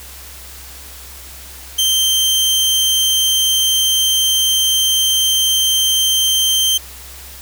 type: tone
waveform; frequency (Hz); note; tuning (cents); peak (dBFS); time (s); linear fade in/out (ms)
sawtooth; 3136; G7; 0; -9; 1.78-6.78; 10
effects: added 66 Hz sine -38 dBFS peak until 7.41 s + white hiss -36 dBFS RMS until 7.41 s